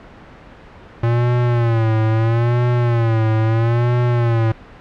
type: tone with vibrato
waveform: square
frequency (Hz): 115.9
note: A#2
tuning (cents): -10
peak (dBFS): -14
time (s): 1.03-4.52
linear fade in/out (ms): 5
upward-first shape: sine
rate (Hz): 0.76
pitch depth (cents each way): 90
effects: pink hiss -40 dBFS RMS until 4.8 s + low-pass 2000 Hz 12 dB/octave